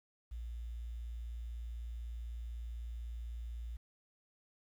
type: tone with quantisation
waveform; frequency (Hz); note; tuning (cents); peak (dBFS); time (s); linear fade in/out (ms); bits
sine; 58; A#1; -8; -40; 0.31-3.77; 10; 11
effects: none

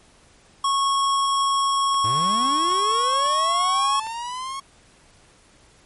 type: tone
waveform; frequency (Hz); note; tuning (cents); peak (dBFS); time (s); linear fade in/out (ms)
square; 1100; C#6; -14; -19; 0.64-4; 5
type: clicks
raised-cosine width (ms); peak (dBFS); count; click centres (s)
0.3; -24; 5; 1.944 / 2.717 / 2.918 / 3.262 / 4.068
type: linear sweep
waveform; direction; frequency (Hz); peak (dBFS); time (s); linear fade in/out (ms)
45% pulse; up; 98.3 to 1104; -28; 2.04-4.6; 5
effects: pink hiss -54 dBFS RMS until 5.85 s + MP3 48 kbps

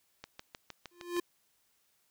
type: click train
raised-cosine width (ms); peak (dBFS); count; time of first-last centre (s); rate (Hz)
0.2; -26; 7; 0.24-1.166; 6.48
type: tone with exponential growth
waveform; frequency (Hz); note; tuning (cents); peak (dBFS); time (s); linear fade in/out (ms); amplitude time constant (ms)
square; 349.2; F4; 0; -28; 0.91-1.2; 5; 63
effects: white hiss -73 dBFS RMS until 2.1 s

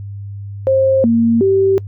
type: tone with pitch steps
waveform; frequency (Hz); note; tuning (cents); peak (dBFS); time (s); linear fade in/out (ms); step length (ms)
sine; 532 / 230.7 / 387.6; C5 / A#3 / G4; +29 / -18 / -20; -9; 0.67-1.78; 0; 370
effects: noise-tail reverb RT60 0.1 s tail -22 dB re dry + added 100 Hz sine -25 dBFS peak until 1.87 s

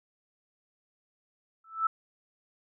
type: tone with exponential growth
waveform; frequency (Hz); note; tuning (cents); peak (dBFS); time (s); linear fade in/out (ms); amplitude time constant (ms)
sine; 1318.5; E6; 0; -20; 1.64-1.87; 5; 50
effects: none

